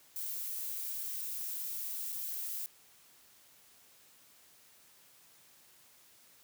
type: noise with dropouts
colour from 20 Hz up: violet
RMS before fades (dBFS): -39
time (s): 0.16-2.66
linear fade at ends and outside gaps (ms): 0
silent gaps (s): 2.122-2.126
effects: white hiss -62 dBFS RMS until 6.43 s + high-pass 60 Hz 12 dB/octave